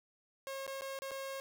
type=tone with dropouts; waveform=sawtooth; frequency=541 Hz; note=C#5; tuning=42 cents flat; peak=-36 dBFS; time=0.47-1.4 s; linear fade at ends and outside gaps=0 ms; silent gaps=0.666-0.677 / 0.81-0.819 / 0.989-1.02 / 1.11-1.116 s; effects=none